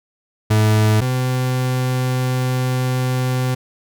40% pulse tone pair in turn, 107.8 / 127.64 Hz, A2 / C3, -35 / -43 cents, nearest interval minor third, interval 292 cents, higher second, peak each -11 / -16 dBFS, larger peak first, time 0.5-1.01 / 1.01-3.55 s, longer second, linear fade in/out 10 ms, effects none

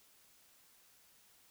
silence, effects white hiss -66 dBFS RMS until 1.5 s

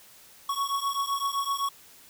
square beating tone pair, 1108.7 / 1116.5 Hz, C#6 / C#6, 0 / +12 cents, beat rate 7.8 Hz, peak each -30 / -31 dBFS, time 0.49-1.69 s, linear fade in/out 5 ms, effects white hiss -53 dBFS RMS until 2.09 s

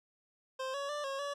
25% pulse tone with pitch steps, 524 / 562 / 589 / 545 / 570 Hz, C5 / C#5 / D5 / C#5 / C#5, +2 / +24 / +5 / -29 / +48 cents, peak -32 dBFS, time 0.59-1.34 s, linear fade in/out 10 ms, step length 150 ms, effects low-pass 7000 Hz 12 dB/octave

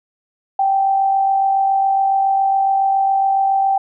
sine tone with amplitude modulation, 780 Hz, G5, 9 cents flat, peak -11 dBFS, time 0.59-3.78 s, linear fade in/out 5 ms, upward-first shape sine, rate 47.2 Hz, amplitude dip 35%, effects none

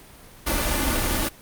pink noise with comb filter, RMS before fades -23 dBFS, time 0.46-1.29 s, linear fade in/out 10 ms, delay 3.4 ms, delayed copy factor +0.55, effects pink hiss -47 dBFS RMS until 1.41 s + Opus 32 kbps

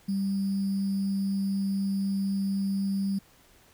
sine tone with sample-and-hold, 196 Hz, G3, in tune, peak -25 dBFS, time 0.08-3.19 s, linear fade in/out 10 ms, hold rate 4900 Hz, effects pink hiss -59 dBFS RMS until 3.73 s

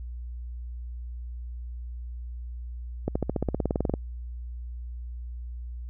accelerating click train, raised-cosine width 2 ms, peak -12 dBFS, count 16, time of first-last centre 3.08-3.939 s, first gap 75 ms, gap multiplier 0.96, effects added 60 Hz sine -34 dBFS peak until 5.89 s

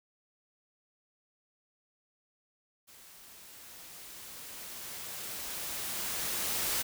white noise with level ramp, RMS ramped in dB -55 to -31 dBFS, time 2.87-6.83 s, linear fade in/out 20 ms, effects none

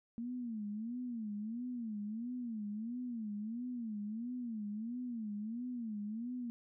sine tone with vibrato, 226.9 Hz, A#3, 47 cents flat, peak -38 dBFS, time 0.18-6.5 s, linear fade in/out 0 ms, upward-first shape sine, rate 1.5 Hz, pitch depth 170 cents each way, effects none

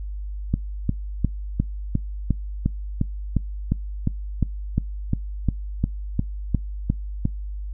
click train, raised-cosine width 5 ms, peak -7 dBFS, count 20, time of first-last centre 0.54-7.254 s, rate 2.83 Hz, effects noise-tail reverb RT60 0.2 s tail -26 dB re dry + added 50 Hz sine -28 dBFS peak until 7.73 s

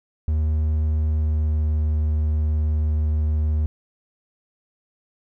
triangle tone with pitch glide, 77.2 to 76.58 Hz, D#2 to D#2, -13 to -27 cents, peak -16 dBFS, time 0.28-3.66 s, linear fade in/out 0 ms, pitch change -14 cents, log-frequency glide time 1.12-1.62 s, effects none

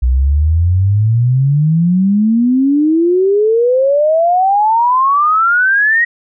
sine exponential sweep, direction up, 60.3 to 1911 Hz, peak -8 dBFS, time 0.02-6.05 s, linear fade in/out 10 ms, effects none

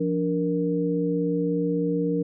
sine tone cluster, 173.6 / 290 / 467.4 Hz, F3 / D4 / A#4, -10 / -22 / +5 cents, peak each -26 dBFS, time 0-2.23 s, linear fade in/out 10 ms, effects none

